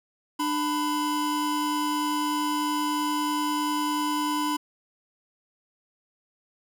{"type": "tone pair together", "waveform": "square", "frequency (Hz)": [298.3, 998], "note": ["D4", "B5"], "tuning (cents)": [27, 18], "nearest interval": "octave + major sixth", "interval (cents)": 2091, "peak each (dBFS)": -28, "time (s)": [0.39, 4.57], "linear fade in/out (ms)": 10, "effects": []}